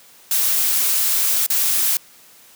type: noise with dropouts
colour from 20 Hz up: blue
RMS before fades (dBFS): -18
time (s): 0.31-1.97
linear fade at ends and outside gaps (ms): 2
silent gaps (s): 1.464-1.501
effects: white hiss -48 dBFS RMS until 2.55 s + high-pass 100 Hz 12 dB/octave